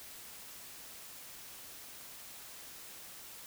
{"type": "silence", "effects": ["white hiss -50 dBFS RMS until 3.46 s"]}